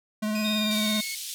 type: tone with vibrato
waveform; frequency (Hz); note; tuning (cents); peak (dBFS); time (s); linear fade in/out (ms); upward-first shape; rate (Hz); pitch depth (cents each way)
square; 213.6; G#3; +49; -26; 0.22-1.01; 10; sine; 18; 23
type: tone with pitch glide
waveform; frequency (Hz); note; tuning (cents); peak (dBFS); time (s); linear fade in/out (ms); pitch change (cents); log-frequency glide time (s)
25% pulse; 2489 to 2192; D#7 to C#7; 0 to -20; -29; 0.35-1.15; 2; -220; 0.54-0.93
type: tone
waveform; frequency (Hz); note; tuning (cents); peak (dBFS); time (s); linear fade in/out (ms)
triangle; 3688; A#7; -19; -27; 0.44-1.02; 10
type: band-pass noise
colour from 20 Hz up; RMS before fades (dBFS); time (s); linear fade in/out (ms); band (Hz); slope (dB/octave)
pink; -36; 0.71-1.34; 0; 3300 to 14000; 24
effects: none